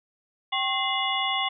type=tone cluster; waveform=sine; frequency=778 / 1085 / 2069 / 2892 / 3450 Hz; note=G5 / C#6 / C7 / F#7 / A7; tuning=-13 / -37 / -20 / -40 / -35 cents; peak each=-30 dBFS; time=0.52-1.49 s; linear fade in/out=10 ms; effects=none